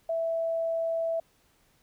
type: tone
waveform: sine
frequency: 659.3 Hz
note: E5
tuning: in tune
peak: -26 dBFS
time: 0.09-1.2 s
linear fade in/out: 5 ms
effects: pink hiss -66 dBFS RMS until 1.82 s

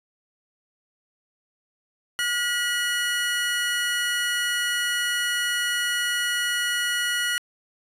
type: tone cluster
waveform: square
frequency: 1434 / 1938 / 2921 Hz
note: F6 / B6 / F#7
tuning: +45 / -33 / -23 cents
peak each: -28 dBFS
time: 2.19-7.38 s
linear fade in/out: 0 ms
effects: resampled to 32000 Hz + 10-bit

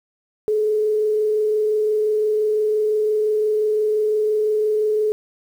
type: tone with frequency modulation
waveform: sine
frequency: 427.4 Hz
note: G#4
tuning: 50 cents sharp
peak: -16 dBFS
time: 0.48-5.12 s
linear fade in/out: 0 ms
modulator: 25.8 Hz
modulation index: 0.23
effects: 8-bit

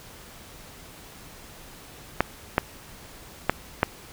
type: clicks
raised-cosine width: 0.5 ms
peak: -3 dBFS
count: 4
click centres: 2.206 / 2.581 / 3.496 / 3.831 s
effects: pink hiss -46 dBFS RMS until 4.12 s

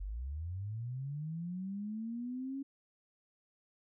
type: linear sweep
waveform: sine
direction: up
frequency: 43.65 to 277.2 Hz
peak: -37 dBFS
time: 0-2.63 s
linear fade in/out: 10 ms
effects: none

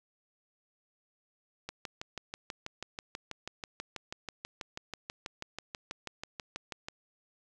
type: click train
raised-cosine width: 0.2 ms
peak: -21 dBFS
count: 33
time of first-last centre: 1.69-6.885 s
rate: 6.16 Hz
effects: none

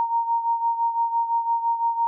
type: beating tone pair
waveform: sine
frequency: 927 / 932.9 Hz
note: A#5 / A#5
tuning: -10 / +1 cents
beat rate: 5.9 Hz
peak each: -21 / -27 dBFS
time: 0-2.07 s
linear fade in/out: 0 ms
effects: none

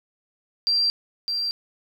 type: tone with echo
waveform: sine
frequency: 4722 Hz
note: D8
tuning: 9 cents sharp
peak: -18 dBFS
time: 0.67-0.9 s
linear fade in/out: 0 ms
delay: 610 ms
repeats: 1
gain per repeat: -5 dB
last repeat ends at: 1.51 s
effects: 8-bit

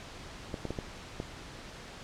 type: clicks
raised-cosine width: 2 ms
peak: -21 dBFS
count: 5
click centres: 0.542 / 0.653 / 0.706 / 0.788 / 1.201 s
effects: pink hiss -46 dBFS RMS until 2.03 s + low-pass 6000 Hz 12 dB/octave

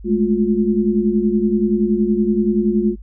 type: tone cluster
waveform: sine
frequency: 207.9 / 218.5 / 354 Hz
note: G#3 / A3 / F4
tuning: +2 / -12 / +23 cents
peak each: -18 dBFS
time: 0.04-2.96 s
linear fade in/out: 50 ms
effects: noise-tail reverb RT60 0.1 s tail -19 dB re dry + added 50 Hz sine -33 dBFS peak until 3.02 s

